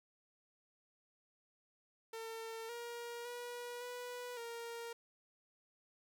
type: tone with pitch steps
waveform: sawtooth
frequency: 451.3 / 473.2 / 483.9 / 491.2 / 466.4 Hz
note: A4 / A#4 / B4 / B4 / A#4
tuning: +44 / +26 / -35 / -9 / +1 cents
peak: -40 dBFS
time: 2.13-4.93 s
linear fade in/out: 5 ms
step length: 560 ms
effects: none